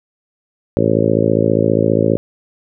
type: harmonic tone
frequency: 54.9 Hz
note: A1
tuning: 3 cents flat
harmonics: 2 / 3 / 4 / 5 / 6 / 7 / 8 / 9 / 10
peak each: -20 / -20 / -20 / -20 / -20 / -20 / -20 / -20 / -20 dBFS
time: 0.77-2.17 s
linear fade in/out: 0 ms
effects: none